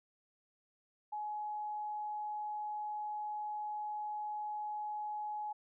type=tone; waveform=sine; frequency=843 Hz; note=G#5; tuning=26 cents sharp; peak=-37 dBFS; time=1.12-5.53 s; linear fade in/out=10 ms; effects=none